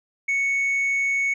sine tone, 2217 Hz, C#7, in tune, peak -17 dBFS, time 0.28-1.34 s, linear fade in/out 10 ms, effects tanh soft clip ceiling -19 dBFS

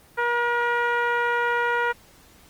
10% pulse tone with low-pass filter, 477.5 Hz, A#4, 42 cents sharp, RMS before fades -23 dBFS, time 0.17-1.93 s, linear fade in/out 20 ms, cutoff 1500 Hz, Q 1.5, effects pink hiss -53 dBFS RMS until 2.49 s + Opus 24 kbps

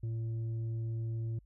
triangle tone with tanh clipping, 113.5 Hz, A#2, 46 cents flat, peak -34 dBFS, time 0.03-1.39 s, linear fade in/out 5 ms, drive 9 dB, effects added 50 Hz sine -59 dBFS peak until 1.45 s

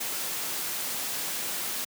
white noise, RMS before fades -32 dBFS, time 0-1.85 s, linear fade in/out 10 ms, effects high-pass 150 Hz 12 dB/octave

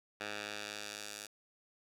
10% pulse tone with band-pass filter sweep, 104.1 Hz, G#2, 5 cents sharp, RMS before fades -44 dBFS, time 0.2-1.27 s, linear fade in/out 10 ms, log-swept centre 2300 to 7500 Hz, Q 0.78, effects 11-bit

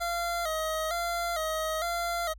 25% pulse tone with vibrato, 659.3 Hz, E5, in tune, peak -25 dBFS, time 0-2.34 s, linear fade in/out 20 ms, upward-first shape square, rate 1.1 Hz, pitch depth 75 cents each way, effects added 50 Hz sine -46 dBFS peak until 2.38 s

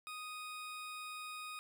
20% pulse tone, 1244.5 Hz, D#6, in tune, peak -39 dBFS, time 0.07-1.59 s, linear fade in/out 0 ms, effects none

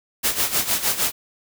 white noise with tremolo, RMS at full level -19 dBFS, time 0.23-1.12 s, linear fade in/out 20 ms, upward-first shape sine, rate 6.5 Hz, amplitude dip 75%, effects none

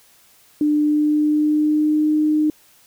sine tone with pitch glide, 298.7 to 305.3 Hz, D4 to D#4, +29 to -33 cents, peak -14 dBFS, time 0.61-2.5 s, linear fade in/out 2 ms, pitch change +38 cents, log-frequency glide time 0.81-2.1 s, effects white hiss -53 dBFS RMS until 2.86 s

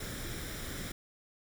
pink noise with comb filter, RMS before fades -40 dBFS, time 0-0.92 s, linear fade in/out 5 ms, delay 0.55 ms, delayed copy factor +0.55, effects none

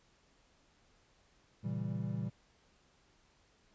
triangle chord, A# diminished seventh, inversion none, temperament equal with one note detuned, 116.54 / 137.87 / 164.81 / 196 Hz, A#2 / C#3 / E3 / G3, 0 / -9 / 0 / 0 cents, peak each -37 / -40 / -39 / -38 dBFS, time 1.63-2.3 s, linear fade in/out 20 ms, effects pink hiss -69 dBFS RMS until 3.74 s + resampled to 16000 Hz

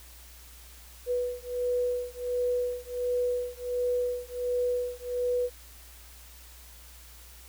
sine beating tone pair, 491.4 / 492.8 Hz, B4 / B4, -9 / -4 cents, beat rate 1.4 Hz, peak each -30 dBFS, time 1.06-5.5 s, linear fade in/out 50 ms, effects added 60 Hz sine -50 dBFS peak until 7.48 s + white hiss -52 dBFS RMS until 7.48 s

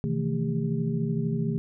sine tone cluster, 128 / 159 / 172.1 / 223.3 / 401.6 Hz, C3 / D#3 / F3 / A3 / G4, -38 / +38 / -25 / +26 / +42 cents, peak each -31 / -28 / -35 / -30 / -35 dBFS, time 0.04-1.58 s, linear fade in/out 0 ms, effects none

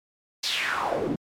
pink noise with band-pass filter sweep, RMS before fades -27 dBFS, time 0.43-1.16 s, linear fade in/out 10 ms, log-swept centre 4900 to 240 Hz, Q 3.3, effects MP3 96 kbps

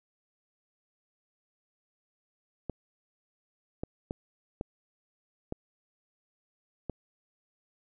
clicks, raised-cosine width 2 ms, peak -20 dBFS, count 6, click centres 2.697 / 3.835 / 4.109 / 4.611 / 5.524 / 6.897 s, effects none

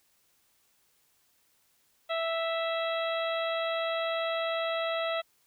harmonic tone with a mistuned harmonic, 659.3 Hz, E5, in tune, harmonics 1 / 2 / 3 / 4 / 5 / 6, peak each -30 / -35 / -39 / -40 / -40 / -42 dBFS, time 2.09-5.22 s, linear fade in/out 20 ms, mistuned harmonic 6, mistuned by -42 cents, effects white hiss -69 dBFS RMS until 5.46 s

